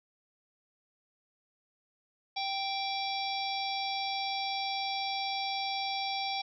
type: harmonic tone with a mistuned harmonic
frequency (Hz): 783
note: G5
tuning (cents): -2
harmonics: 1 / 3 / 4 / 5 / 6 / 7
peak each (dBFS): -34 / -39 / -40 / -41 / -42 / -42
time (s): 2.36-6.42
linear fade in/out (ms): 10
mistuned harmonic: 4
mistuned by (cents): +130
effects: none